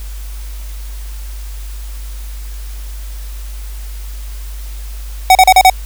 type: tone bursts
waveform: square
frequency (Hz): 751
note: F#5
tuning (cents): +26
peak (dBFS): -3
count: 5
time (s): 5.3-5.699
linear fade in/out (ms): 2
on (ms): 51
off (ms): 36
effects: added 50 Hz sine -23 dBFS peak until 5.85 s + white hiss -38 dBFS RMS until 5.85 s